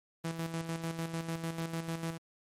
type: tone with tremolo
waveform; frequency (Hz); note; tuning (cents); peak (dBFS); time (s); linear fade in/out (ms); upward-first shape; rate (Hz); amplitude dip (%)
sawtooth; 164.81; E3; 0; -29; 0.24-2.18; 10; square; 6.7; 55
effects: MP3 64 kbps